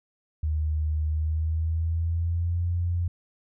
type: tone with pitch glide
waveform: sine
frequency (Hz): 77.1 to 87.04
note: D#2 to F2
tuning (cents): -15 to -5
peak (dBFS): -23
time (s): 0.43-3.08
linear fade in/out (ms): 5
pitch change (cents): +210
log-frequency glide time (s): 1.07-2.65
effects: none